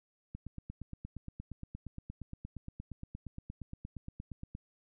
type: click train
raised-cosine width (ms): 5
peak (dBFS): -30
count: 37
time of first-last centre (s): 0.35-4.551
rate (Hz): 8.57
effects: none